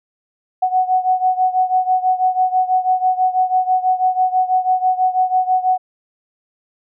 sine beating tone pair, 740 / 746.1 Hz, F#5 / F#5, 0 / +14 cents, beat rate 6.1 Hz, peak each -15 / -18 dBFS, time 0.62-5.78 s, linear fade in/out 10 ms, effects none

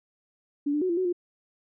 sine tone with pitch steps, 287.8 / 297.1 / 369.5 / 340.9 / 371.5 / 352.8 Hz, D4 / D4 / F#4 / F4 / F#4 / F4, -35 / +20 / -2 / -42 / +7 / +18 cents, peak -23 dBFS, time 0.66-1.128 s, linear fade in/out 10 ms, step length 78 ms, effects none

